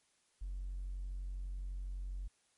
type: tone with hard clipping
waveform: sine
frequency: 46 Hz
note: F#1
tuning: 9 cents flat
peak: -39 dBFS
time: 0.41-2.28 s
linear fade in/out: 10 ms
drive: 1 dB
effects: white hiss -74 dBFS RMS until 2.57 s + MP3 48 kbps